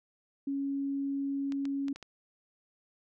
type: tone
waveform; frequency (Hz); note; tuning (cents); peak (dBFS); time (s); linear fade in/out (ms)
sine; 277.2; C#4; 0; -30; 0.47-1.93; 5
type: clicks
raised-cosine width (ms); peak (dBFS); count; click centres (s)
0.2; -28; 5; 1.522 / 1.654 / 1.883 / 1.96 / 2.027
effects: none